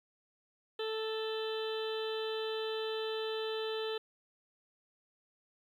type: harmonic tone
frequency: 440 Hz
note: A4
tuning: in tune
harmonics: 1 / 2 / 3 / 4 / 6 / 7 / 8 / 9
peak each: -35 / -47 / -47 / -48 / -50 / -46 / -47 / -48 dBFS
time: 0.79-3.98 s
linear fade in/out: 5 ms
effects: 11-bit